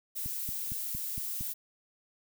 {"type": "noise", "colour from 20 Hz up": "violet", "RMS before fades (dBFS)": -36, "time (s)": [0.15, 1.54], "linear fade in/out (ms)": 20}
{"type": "click train", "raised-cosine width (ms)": 5, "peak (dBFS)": -28, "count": 6, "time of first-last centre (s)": [0.26, 1.409], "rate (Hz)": 4.35}
{"effects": []}